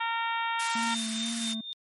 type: harmonic tone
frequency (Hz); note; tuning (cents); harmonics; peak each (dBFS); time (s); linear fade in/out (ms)
459.8; A#4; -24; 2 / 3 / 4 / 5 / 6 / 7 / 8; -30 / -34 / -36 / -38 / -40 / -41 / -42; 0-0.95; 10
type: high-pass noise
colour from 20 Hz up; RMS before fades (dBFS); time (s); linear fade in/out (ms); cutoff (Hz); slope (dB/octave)
white; -34; 0.59-1.54; 10; 1400; 12
type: tone with vibrato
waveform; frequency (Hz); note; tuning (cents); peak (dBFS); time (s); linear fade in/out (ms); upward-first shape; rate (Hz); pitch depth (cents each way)
triangle; 226.5; A#3; -50; -30; 0.75-1.61; 5; sine; 2.1; 35
type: tone with tremolo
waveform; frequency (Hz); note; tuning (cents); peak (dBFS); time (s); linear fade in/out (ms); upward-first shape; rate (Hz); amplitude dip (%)
sine; 3628; A#7; -48; -31; 0.9-1.73; 0; triangle; 3.8; 75
effects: MP3 48 kbps